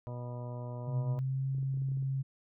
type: harmonic tone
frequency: 122.3 Hz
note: B2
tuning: 16 cents flat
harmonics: 1 / 2 / 3 / 4 / 5 / 6 / 7 / 8 / 10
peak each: -38 / -49 / -53 / -50 / -47 / -58 / -61 / -51 / -63 dBFS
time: 0.07-1.19 s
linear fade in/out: 0 ms
type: tone with pitch glide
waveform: sine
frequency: 130 to 134.66 Hz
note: C3 to C#3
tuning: -11 to -50 cents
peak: -30 dBFS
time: 0.87-2.23 s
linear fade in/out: 20 ms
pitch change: +61 cents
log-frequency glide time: 1.03-1.48 s
type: clicks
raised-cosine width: 3 ms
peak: -40 dBFS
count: 10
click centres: 1.548 / 1.584 / 1.629 / 1.741 / 1.773 / 1.82 / 1.887 / 1.918 / 1.972 / 2.026 s
effects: none